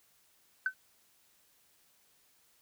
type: tone with exponential decay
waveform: sine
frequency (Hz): 1523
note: F#6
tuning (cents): +50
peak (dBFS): -23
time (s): 0.66-0.74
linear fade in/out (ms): 2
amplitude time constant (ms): 17
effects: tanh soft clip ceiling -19 dBFS + white hiss -68 dBFS RMS until 2.61 s